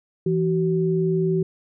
sine tone pair together, 166 / 378.2 Hz, E3 / F#4, +12 / +38 cents, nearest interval octave + major second, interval 1426 cents, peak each -21 dBFS, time 0.26-1.43 s, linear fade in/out 5 ms, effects none

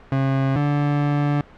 30% pulse tone pair in turn, 134.9 / 145.4 Hz, C#3 / D3, -47 / -17 cents, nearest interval minor second, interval 130 cents, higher second, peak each -15 dBFS, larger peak neither, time 0.12-0.56 / 0.56-1.41 s, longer second, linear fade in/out 2 ms, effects pink hiss -46 dBFS RMS until 1.57 s + low-pass 2000 Hz 12 dB/octave

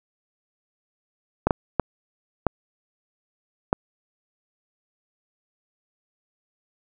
clicks, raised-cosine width 1 ms, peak -4 dBFS, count 5, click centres 1.47 / 1.508 / 1.797 / 2.467 / 3.729 s, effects none

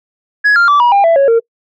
sine tone with pitch steps, 1677 / 1394 / 1158.7 / 963.2 / 800.6 / 665.5 / 553.2 / 459.8 Hz, G#6 / F6 / D6 / B5 / G5 / E5 / C#5 / A#4, +16 / -4 / -24 / -44 / +36 / +16 / -4 / -24 cents, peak -3 dBFS, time 0.44-1.4 s, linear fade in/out 20 ms, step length 120 ms, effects noise-tail reverb RT60 0.1 s tail -25 dB re dry + tanh soft clip ceiling -5 dBFS

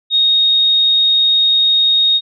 sine tone, 3729 Hz, A#7, in tune, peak -9 dBFS, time 0.1-2.21 s, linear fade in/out 50 ms, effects none

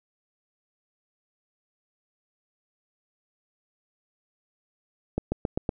accelerating click train, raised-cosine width 2 ms, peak -12 dBFS, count 5, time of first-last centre 5.18-5.692 s, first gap 140 ms, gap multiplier 0.94, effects none

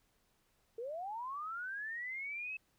sine linear sweep, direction up, 438 to 2609 Hz, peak -39 dBFS, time 0.78-2.57 s, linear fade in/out 5 ms, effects pink hiss -75 dBFS RMS until 2.78 s

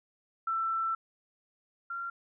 sine tone pair in turn, 1335 / 1378.1 Hz, E6 / F6, +22 / -23 cents, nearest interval minor second, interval 55 cents, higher second, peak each -28 / -34 dBFS, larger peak first, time 0.47-0.95 / 1.9-2.1 s, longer first, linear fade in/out 5 ms, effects none

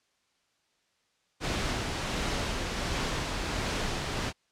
pink noise with tremolo, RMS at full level -30 dBFS, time 1.4-4.33 s, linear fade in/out 50 ms, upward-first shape sine, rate 1.4 Hz, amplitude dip 25%, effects white hiss -72 dBFS RMS until 4.51 s + low-pass 6000 Hz 12 dB/octave

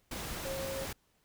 sine tone in noise, 539 Hz, C#5, 49 cents flat, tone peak -37 dBFS, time 0.45-0.85 s, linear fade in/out 5 ms, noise pink, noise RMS -40 dBFS, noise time 0.11-0.93 s, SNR 0 dB, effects pink hiss -72 dBFS RMS until 1.24 s

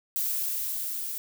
violet noise with level ramp, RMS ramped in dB -28 to -34 dBFS, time 0.16-1.18 s, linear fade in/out 0 ms, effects none

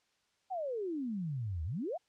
sine exponential two-way sweep, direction down then up, 784 to 74.9 to 784 Hz, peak -34 dBFS, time 0.5-1.98 s, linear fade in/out 20 ms, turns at 1.64 s, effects white hiss -75 dBFS RMS until 2.08 s + low-pass 6000 Hz 12 dB/octave

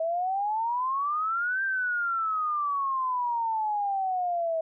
sine exponential two-way sweep, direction up then down, 641 to 1587 to 641 Hz, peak -25 dBFS, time 0-4.61 s, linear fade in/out 5 ms, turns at 1.63 s, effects none

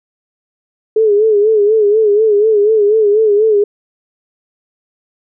sine tone with vibrato, 424.4 Hz, G#4, 38 cents sharp, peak -7 dBFS, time 0.96-3.64 s, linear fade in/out 5 ms, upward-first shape sine, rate 4.1 Hz, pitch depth 82 cents each way, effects none

